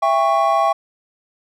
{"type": "chord", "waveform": "triangle", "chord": "C# diminished", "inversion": "first", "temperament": "just", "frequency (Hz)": [665.2, 798.3, 1108.7], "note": ["E5", "G5", "C#6"], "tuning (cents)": [16, 31, 0], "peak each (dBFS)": -16, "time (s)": [0.02, 0.73], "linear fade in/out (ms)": 10, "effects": []}